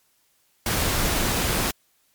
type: noise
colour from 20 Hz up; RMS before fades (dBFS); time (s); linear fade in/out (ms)
pink; -23; 0.66-1.71; 2
effects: white hiss -65 dBFS RMS until 2.14 s + MP3 96 kbps